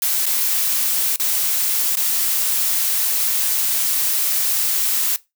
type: noise with dropouts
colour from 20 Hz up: blue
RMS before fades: -19 dBFS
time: 0.02-5.16 s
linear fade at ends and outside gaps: 1 ms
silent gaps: 0.257-0.264 / 1.16-1.198 / 1.955-1.97 s
effects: noise-tail reverb RT60 0.2 s tail -19 dB re dry